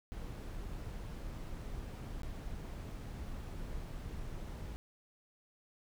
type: noise with dropouts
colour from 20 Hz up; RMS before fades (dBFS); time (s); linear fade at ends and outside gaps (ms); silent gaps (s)
brown; -43; 0.12-4.76; 0; 2.22-2.233
effects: none